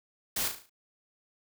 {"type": "noise with echo", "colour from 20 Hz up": "white", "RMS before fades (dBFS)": -31, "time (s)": [0.36, 0.48], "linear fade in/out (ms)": 5, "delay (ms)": 36, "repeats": 6, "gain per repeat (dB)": -6, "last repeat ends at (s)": 0.696, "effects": []}